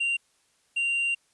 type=tone pair in turn; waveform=triangle; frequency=2770 / 2770 Hz; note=F7 / F7; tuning=-15 / -15 cents; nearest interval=unison; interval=0 cents; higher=neither; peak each=-22 / -22 dBFS; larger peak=neither; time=0-0.17 / 0.76-1.15 s; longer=second; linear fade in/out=10 ms; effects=white hiss -67 dBFS RMS until 1.33 s + resampled to 24000 Hz